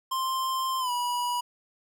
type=tone with pitch glide; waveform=square; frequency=1049 to 973.1 Hz; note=C6 to B5; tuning=+4 to -26 cents; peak=-27 dBFS; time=0.11-1.41 s; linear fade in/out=10 ms; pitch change=-130 cents; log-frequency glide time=0.79-0.91 s; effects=11-bit